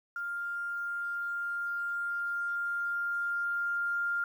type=tone with level ramp; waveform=sine; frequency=1400 Hz; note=F6; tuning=4 cents sharp; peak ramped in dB=-33 to -28 dBFS; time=0.16-4.24 s; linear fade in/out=2 ms; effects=10-bit